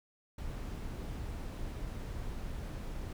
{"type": "noise", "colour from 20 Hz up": "brown", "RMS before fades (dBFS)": -40, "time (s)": [0.38, 3.13], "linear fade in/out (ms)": 5, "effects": []}